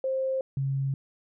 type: tone pair in turn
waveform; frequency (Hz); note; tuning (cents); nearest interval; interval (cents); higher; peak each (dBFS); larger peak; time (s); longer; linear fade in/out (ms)
sine; 528 / 136.26; C5 / C#3; +16 / -29; octave + major seventh; 2345; first; -25; neither; 0.04-0.41 / 0.57-0.94; neither; 2
effects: none